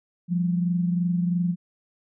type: tone pair together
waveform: sine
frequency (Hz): 174.61 / 197.6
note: F3 / G3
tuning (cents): 0 / +14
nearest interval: major second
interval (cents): 214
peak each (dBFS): -21 / -31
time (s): 0.28-1.56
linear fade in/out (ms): 50
effects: none